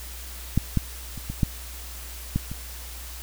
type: clicks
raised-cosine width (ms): 5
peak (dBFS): -7 / -8 / -23 / -18 / -7 / -10 / -20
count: 7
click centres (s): 0.576 / 0.773 / 1.177 / 1.3 / 1.432 / 2.36 / 2.516
effects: added 60 Hz sine -38 dBFS peak until 3.22 s + white hiss -41 dBFS RMS until 3.22 s